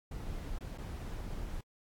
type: noise with dropouts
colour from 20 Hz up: brown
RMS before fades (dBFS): -40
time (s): 0.11-1.61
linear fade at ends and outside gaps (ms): 5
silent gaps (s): 0.585-0.607 / 0.778-0.782
effects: AAC 64 kbps